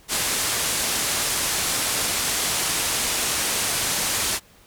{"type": "low-pass noise", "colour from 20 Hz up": "white", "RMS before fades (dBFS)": -24, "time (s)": [0.08, 4.4], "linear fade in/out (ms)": 50, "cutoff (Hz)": 11000, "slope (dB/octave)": 24, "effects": ["pink hiss -53 dBFS RMS until 4.66 s"]}